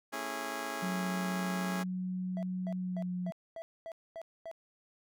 10% pulse chord, A major seventh, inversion none, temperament just, 220 / 275 / 330 / 412.5 Hz, A3 / C#4 / E4 / G#4, 0 / -14 / +2 / -12 cents, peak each -37 / -33 / -37 / -34 dBFS, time 0.12-1.84 s, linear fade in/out 20 ms
sine tone with pitch glide, 183.9 to 180.32 Hz, F#3 to F#3, -10 to -44 cents, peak -33 dBFS, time 0.82-3.31 s, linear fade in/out 10 ms, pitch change -34 cents, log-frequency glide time 2.76-3.1 s
triangle tone bursts, 659.3 Hz, E5, in tune, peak -38 dBFS, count 8, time 2.37-4.514 s, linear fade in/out 0 ms, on 58 ms, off 240 ms
effects none

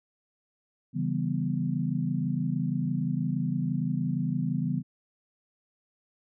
sine chord, C# half-diminished seventh, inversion none, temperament equal, 138.59 / 164.81 / 196 / 246.9 Hz, C#3 / E3 / G3 / B3, 0 / 0 / 0 / 0 cents, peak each -31 / -30 / -33 / -32 dBFS, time 0.93-4.83 s, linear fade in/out 50 ms, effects none

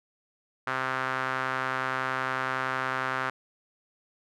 sawtooth tone with band-pass filter, 130.81 Hz, C3, in tune, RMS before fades -30 dBFS, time 0.67-3.3 s, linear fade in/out 5 ms, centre 1400 Hz, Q 2.5, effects none

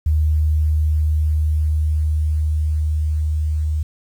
sine tone with level ramp, 76.9 Hz, D#2, 20 cents flat, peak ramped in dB -13 to -17 dBFS, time 0.06-3.83 s, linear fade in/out 5 ms, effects 8-bit

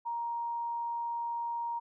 sine tone, 938 Hz, A#5, 11 cents sharp, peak -32 dBFS, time 0.05-1.8 s, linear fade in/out 20 ms, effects none

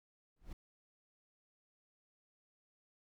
brown noise with exponential growth, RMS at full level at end -40 dBFS, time 0.36-0.53 s, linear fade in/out 5 ms, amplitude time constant 36 ms, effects none

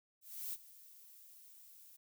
violet noise with ADSR envelope, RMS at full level -41 dBFS, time 0.21-1.97 s, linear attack 320 ms, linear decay 36 ms, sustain -18 dB, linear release 13 ms, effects none

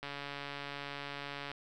click train, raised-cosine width 0.3 ms, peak -25 dBFS, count 212, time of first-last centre 0.03-1.516 s, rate 142 Hz, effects none

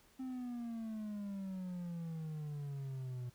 triangle exponential sweep, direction down, 262.9 to 121.7 Hz, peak -38 dBFS, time 0.19-3.3 s, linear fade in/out 10 ms, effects pink hiss -67 dBFS RMS until 3.34 s

